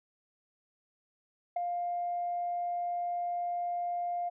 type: tone with ADSR envelope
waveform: sine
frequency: 702 Hz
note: F5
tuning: 9 cents sharp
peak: -24 dBFS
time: 1.56-4.3 s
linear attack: 7 ms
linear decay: 8 ms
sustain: -6 dB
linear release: 20 ms
effects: tanh soft clip ceiling -25 dBFS